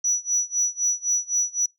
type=tone with tremolo; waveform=sine; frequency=5890 Hz; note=F#8; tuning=9 cents flat; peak=-17 dBFS; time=0.04-1.66 s; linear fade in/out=5 ms; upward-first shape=sine; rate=3.9 Hz; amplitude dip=95%; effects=noise-tail reverb RT60 0.2 s tail -25 dB re dry + tanh soft clip ceiling -13 dBFS